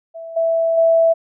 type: tone with level steps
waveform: sine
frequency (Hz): 659.3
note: E5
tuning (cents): 0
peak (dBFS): -29 / -14 / -10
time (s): 0.14-1.14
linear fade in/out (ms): 20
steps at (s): 0.36 / 0.77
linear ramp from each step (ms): 10
effects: none